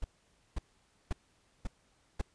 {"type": "noise bursts", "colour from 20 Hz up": "brown", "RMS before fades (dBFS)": -32, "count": 5, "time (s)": [0.02, 2.215], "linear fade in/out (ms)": 5, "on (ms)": 23, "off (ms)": 520, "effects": ["pink hiss -70 dBFS RMS until 2.34 s", "resampled to 22050 Hz"]}